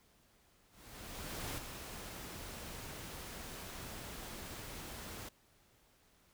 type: noise with ADSR envelope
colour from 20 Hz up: pink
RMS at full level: -41 dBFS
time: 0.69-5.29 s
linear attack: 890 ms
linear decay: 6 ms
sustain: -6 dB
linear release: 6 ms
effects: pink hiss -69 dBFS RMS until 6.33 s